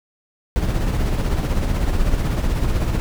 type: noise with tremolo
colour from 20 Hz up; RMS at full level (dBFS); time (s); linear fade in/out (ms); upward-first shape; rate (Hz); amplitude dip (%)
brown; -17; 0.56-3; 0; sine; 16; 45
effects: none